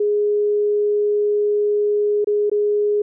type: tone with dropouts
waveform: sine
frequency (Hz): 415.3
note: G#4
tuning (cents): 0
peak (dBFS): -15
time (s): 0-3.02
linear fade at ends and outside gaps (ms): 5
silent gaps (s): 2.245-2.271 / 2.498-2.515
effects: none